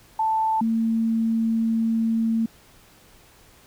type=tone pair in turn; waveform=sine; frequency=882 / 225.9 Hz; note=A5 / A3; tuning=+4 / +46 cents; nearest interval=2 octaves; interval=2358 cents; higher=first; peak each=-19 dBFS; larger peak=neither; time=0.19-0.61 / 0.61-2.46 s; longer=second; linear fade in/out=5 ms; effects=pink hiss -53 dBFS RMS until 3.66 s